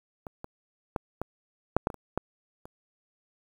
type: clicks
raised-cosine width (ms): 1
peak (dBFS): -24 / -24 / -14 / -17 / -6 / -10 / -22 / -29 / -13 / -30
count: 10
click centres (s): 0.268 / 0.444 / 0.962 / 1.216 / 1.766 / 1.871 / 1.902 / 1.943 / 2.176 / 2.655
effects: 8-bit